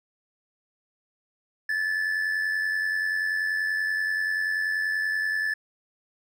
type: tone with amplitude modulation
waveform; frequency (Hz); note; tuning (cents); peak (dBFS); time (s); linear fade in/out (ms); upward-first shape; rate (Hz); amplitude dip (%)
triangle; 1740; A6; -20; -20; 1.69-5.54; 5; sine; 90.4; 50
effects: none